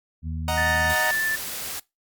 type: harmonic tone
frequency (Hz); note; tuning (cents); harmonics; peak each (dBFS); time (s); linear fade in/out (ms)
80; D#2; +49; 1 / 2 / 3; -28 / -34 / -38; 0.22-0.96; 50
type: chord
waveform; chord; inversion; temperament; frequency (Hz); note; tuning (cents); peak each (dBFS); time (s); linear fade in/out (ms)
sawtooth; D# minor; none; equal; 622.3 / 740 / 932.3; D#5 / F#5 / A#5; 0 / 0 / 0; -24; 0.48-1.11; 2
type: tone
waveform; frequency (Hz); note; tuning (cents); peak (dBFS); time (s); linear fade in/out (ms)
sine; 1760; A6; 0; -22; 0.57-1.36; 10
type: noise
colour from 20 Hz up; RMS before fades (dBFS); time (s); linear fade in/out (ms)
white; -32; 0.89-1.8; 10
effects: noise-tail reverb RT60 0.2 s tail -22 dB re dry + Opus 48 kbps